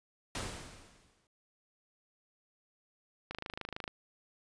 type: noise with exponential decay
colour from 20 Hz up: pink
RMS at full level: -36 dBFS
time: 0.35-1.27 s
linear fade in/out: 2 ms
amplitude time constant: 200 ms
type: click train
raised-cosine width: 0.3 ms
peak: -23 dBFS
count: 16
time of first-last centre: 3.31-3.878 s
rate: 26.4 Hz
effects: resampled to 22050 Hz